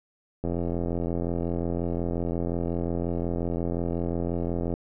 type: click train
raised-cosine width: 2 ms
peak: -16 dBFS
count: 369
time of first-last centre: 0.44-4.739 s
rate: 85.6 Hz
effects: none